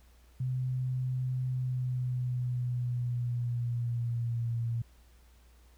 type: tone with pitch glide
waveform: sine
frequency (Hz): 127.9 to 116.61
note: C3 to A#2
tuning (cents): -39 to +1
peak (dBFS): -29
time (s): 0.4-4.82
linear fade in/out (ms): 5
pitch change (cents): -160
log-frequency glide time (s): 1.47-4.55
effects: added 60 Hz sine -57 dBFS peak until 5.77 s + pink hiss -66 dBFS RMS until 5.77 s

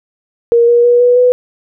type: tone with pitch steps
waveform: sine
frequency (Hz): 469.6 / 476.2 / 482.8 / 489.5 / 496.4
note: A#4 / A#4 / B4 / B4 / B4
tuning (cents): +13 / +37 / -39 / -15 / +9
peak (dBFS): -5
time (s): 0.52-1.32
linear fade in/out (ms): 0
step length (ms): 160
effects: none

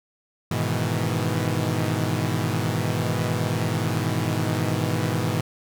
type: chord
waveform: sawtooth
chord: E major seventh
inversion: first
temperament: equal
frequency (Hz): 103.83 / 123.47 / 155.56 / 164.81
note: G#2 / B2 / D#3 / E3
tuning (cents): 0 / 0 / 0 / 0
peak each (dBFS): -23 / -23 / -25 / -25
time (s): 0.51-5.41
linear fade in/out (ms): 5
effects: none

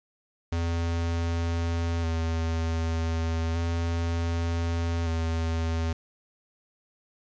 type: tone with vibrato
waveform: square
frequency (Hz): 83.1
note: E2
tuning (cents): +15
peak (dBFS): -26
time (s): 0.52-5.93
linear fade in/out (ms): 5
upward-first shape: square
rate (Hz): 0.33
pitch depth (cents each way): 22
effects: resampled to 16000 Hz + 9-bit

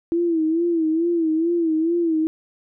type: tone with vibrato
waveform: sine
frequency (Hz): 329.6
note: E4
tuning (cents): 0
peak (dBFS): -17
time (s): 0.12-2.27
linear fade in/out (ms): 0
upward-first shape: sine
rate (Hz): 2.3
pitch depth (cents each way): 85
effects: none

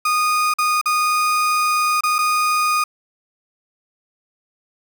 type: tone with dropouts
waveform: 35% pulse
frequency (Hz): 1233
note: D#6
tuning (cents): -16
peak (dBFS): -14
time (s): 0.05-2.84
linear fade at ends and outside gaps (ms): 5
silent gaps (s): 0.539-0.585 / 0.814-0.857 / 2.008-2.035 / 2.184-2.187
effects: 8-bit

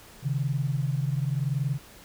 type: tone pair together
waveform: sine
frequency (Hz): 133.66 / 154.4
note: C3 / D#3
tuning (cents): +37 / -13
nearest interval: major second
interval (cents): 250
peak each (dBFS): -26 / -29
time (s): 0.22-1.79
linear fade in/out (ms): 50
effects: pink hiss -50 dBFS RMS until 2.04 s

